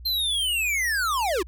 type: linear sweep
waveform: square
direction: down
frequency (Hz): 4186 to 316.8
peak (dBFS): -23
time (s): 0.05-1.43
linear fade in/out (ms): 10
effects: added 60 Hz sine -39 dBFS peak until 1.47 s